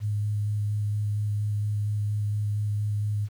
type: tone with vibrato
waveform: sine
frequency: 104.3 Hz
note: G#2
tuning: 8 cents sharp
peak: -24 dBFS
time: 0-3.29 s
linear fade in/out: 50 ms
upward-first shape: square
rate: 4.3 Hz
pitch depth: 9 cents each way
effects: 9-bit